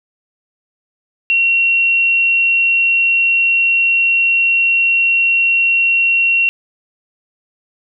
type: tone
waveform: sine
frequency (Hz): 2735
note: F7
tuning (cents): -37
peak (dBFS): -10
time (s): 1.3-6.49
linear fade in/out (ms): 0
effects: none